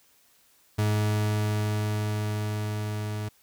40% pulse tone with level ramp, 105.8 Hz, G#2, 33 cents sharp, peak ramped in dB -21 to -29 dBFS, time 0.78-3.29 s, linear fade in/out 10 ms, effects white hiss -62 dBFS RMS until 3.42 s

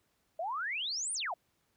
sine exponential two-way sweep, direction up then down, 622.3 to 9770 to 622.3 Hz, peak -33 dBFS, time 0.39-1.34 s, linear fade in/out 5 ms, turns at 1.13 s, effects pink hiss -75 dBFS RMS until 1.76 s + high-pass 60 Hz 12 dB/octave

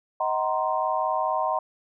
sine chord, C half-diminished seventh, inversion first, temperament just, 627.9 / 753.5 / 941.9 / 1046.5 Hz, Eb5 / Gb5 / Bb5 / C6, +16 / +31 / +18 / 0 cents, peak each -28 dBFS, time 0.2-1.59 s, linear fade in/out 5 ms, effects none

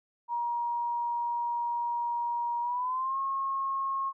sine tone with pitch glide, 949 to 1083.8 Hz, A#5 to C#6, +31 to -39 cents, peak -28 dBFS, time 0.28-4.13 s, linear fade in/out 50 ms, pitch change +230 cents, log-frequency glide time 2.61-3.18 s, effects none

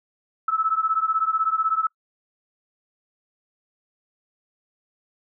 sine beating tone pair, 1300 / 1316 Hz, E6 / E6, -24 / -3 cents, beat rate 16 Hz, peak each -22 / -23 dBFS, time 0.48-1.87 s, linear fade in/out 5 ms, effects noise-tail reverb RT60 0.1 s tail -25 dB re dry

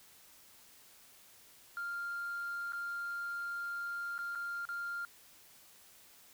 sine tone with dropouts, 1396.9 Hz, F6, in tune, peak -35 dBFS, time 1.77-5.05 s, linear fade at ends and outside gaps 1 ms, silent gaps 2.722-2.732 / 4.18-4.189 / 4.351-4.356 / 4.653-4.689 s, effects tanh soft clip ceiling -34 dBFS + white hiss -60 dBFS RMS until 6.33 s

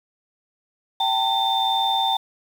sine tone cluster, 778 / 899 / 3579 Hz, G5 / A5 / A7, -13 / +37 / +29 cents, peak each -22 / -23 / -22 dBFS, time 1-2.17 s, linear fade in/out 5 ms, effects tanh soft clip ceiling -9 dBFS + 7-bit

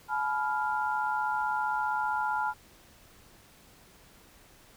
sine chord, F diminished, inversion first, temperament equal with one note detuned, 852.5 / 987.8 / 1396.9 Hz, Ab5 / Cb6 / F6, +45 / 0 / 0 cents, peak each -30 / -33 / -32 dBFS, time 0.08-2.54 s, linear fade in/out 50 ms, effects pink hiss -57 dBFS RMS until 4.76 s

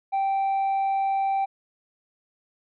triangle tone with tanh clipping, 781 Hz, G5, 7 cents flat, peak -22 dBFS, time 0.12-1.46 s, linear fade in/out 20 ms, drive 7 dB, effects none

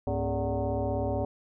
sine tone with frequency modulation, 236.9 Hz, A#3, 28 cents sharp, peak -26 dBFS, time 0.07-1.25 s, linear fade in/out 2 ms, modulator 170 Hz, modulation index 3, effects none

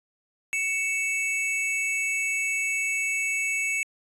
square tone pair together, 2232 / 2637 Hz, C#7 / E7, +11 / 0 cents, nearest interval minor third, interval 289 cents, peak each -28 dBFS, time 0.53-3.83 s, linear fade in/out 0 ms, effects resampled to 24000 Hz

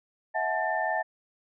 sine tone cluster, 646 / 731 / 865 / 1791 Hz, E5 / F#5 / A5 / A6, -35 / -21 / -30 / +30 cents, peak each -31 dBFS, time 0.34-1.03 s, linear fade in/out 20 ms, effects none

